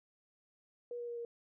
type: tone with pitch steps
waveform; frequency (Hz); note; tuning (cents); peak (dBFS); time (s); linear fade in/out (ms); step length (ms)
sine; 481.5 / 477.6 / 473.8 / 470; B4 / A#4 / A#4 / A#4; -44 / +42 / +28 / +14; -39; 0.91-1.25; 2; 85
effects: none